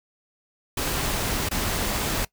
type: noise with dropouts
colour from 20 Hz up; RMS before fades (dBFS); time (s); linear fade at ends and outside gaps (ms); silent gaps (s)
pink; -26; 0.77-2.25; 5; 1.489-1.511
effects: noise-tail reverb RT60 0.1 s tail -21 dB re dry